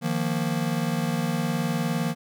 square chord, Eb suspended second, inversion none, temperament just, 155.56 / 175.01 / 233.3 Hz, Eb3 / F3 / Bb3, 0 / +4 / +2 cents, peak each -29 dBFS, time 0.01-2.15 s, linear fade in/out 50 ms, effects none

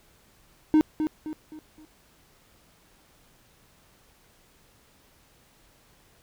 triangle tone with echo, 309.3 Hz, D#4, 10 cents flat, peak -13 dBFS, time 0.74-0.81 s, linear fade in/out 0 ms, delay 260 ms, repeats 4, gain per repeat -8 dB, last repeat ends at 1.85 s, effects pink hiss -60 dBFS RMS until 6.22 s

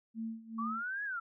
sine tone with tremolo, 224.9 Hz, A3, 38 cents sharp, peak -35 dBFS, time 0.14-0.84 s, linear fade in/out 50 ms, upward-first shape sine, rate 2.5 Hz, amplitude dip 85%
sine linear two-way sweep, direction up then down, 1108.7 to 1700 to 1321 Hz, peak -35 dBFS, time 0.58-1.2 s, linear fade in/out 10 ms, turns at 1.04 s
effects none

